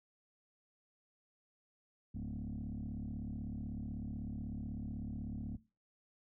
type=tone with frequency modulation; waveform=sine; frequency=147.6 Hz; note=D3; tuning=9 cents sharp; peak=-38 dBFS; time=2.14-5.57 s; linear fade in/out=10 ms; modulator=36.1 Hz; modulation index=3; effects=noise-tail reverb RT60 0.3 s tail -20 dB re dry + tanh soft clip ceiling -36 dBFS